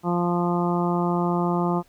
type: harmonic tone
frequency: 174.61 Hz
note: F3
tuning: in tune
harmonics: 1 / 2 / 3 / 4 / 5 / 6 / 7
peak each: -23 / -26 / -34 / -30 / -30 / -32 / -33 dBFS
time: 0.03-1.83 s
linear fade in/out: 50 ms
effects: pink hiss -60 dBFS RMS until 1.88 s